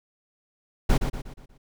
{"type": "noise with echo", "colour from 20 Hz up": "brown", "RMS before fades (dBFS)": -18, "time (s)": [0.89, 0.98], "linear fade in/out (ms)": 10, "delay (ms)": 120, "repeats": 5, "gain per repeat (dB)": -7, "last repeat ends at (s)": 1.58, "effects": []}